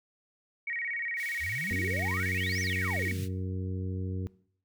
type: tone with vibrato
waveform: sine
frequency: 2054 Hz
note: C7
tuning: 33 cents flat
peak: -31 dBFS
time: 0.67-3.12 s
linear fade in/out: 5 ms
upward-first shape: square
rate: 17 Hz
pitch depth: 150 cents each way
type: high-pass noise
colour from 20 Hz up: pink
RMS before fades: -47 dBFS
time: 1.16-3.29 s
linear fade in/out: 50 ms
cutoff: 2000 Hz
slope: 24 dB/octave
type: exponential two-way sweep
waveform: sine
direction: up then down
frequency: 67.6 to 6272 to 81.4 Hz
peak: -37 dBFS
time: 1.39-3.29 s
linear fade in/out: 50 ms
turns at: 2.61 s
type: harmonic tone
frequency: 93.3 Hz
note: F#2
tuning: 15 cents sharp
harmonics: 1 / 2 / 3 / 4 / 5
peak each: -32 / -38 / -42 / -44 / -46 dBFS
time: 1.71-4.27 s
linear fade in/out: 0 ms
effects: noise-tail reverb RT60 0.6 s tail -21 dB re dry